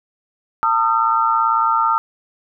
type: tone cluster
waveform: sine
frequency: 900 / 1230 / 1348 Hz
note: A5 / D#6 / E6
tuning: +39 / -20 / +38 cents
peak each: -18 dBFS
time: 0.63-1.98 s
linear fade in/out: 0 ms
effects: none